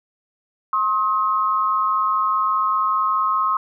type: tone pair together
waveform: sine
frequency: 1066.1 / 1271 Hz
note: C6 / D#6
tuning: +32 / +36 cents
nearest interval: minor third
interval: 304 cents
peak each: -19 / -20 dBFS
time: 0.73-3.57 s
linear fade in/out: 2 ms
effects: none